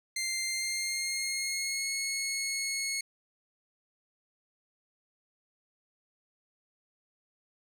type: tone with pitch glide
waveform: 15% pulse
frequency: 2093 to 2181 Hz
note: C7 to C#7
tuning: 0 to -29 cents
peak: -24 dBFS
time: 0.16-3.01 s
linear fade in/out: 5 ms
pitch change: +71 cents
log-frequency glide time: 0.45-1.92 s
effects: none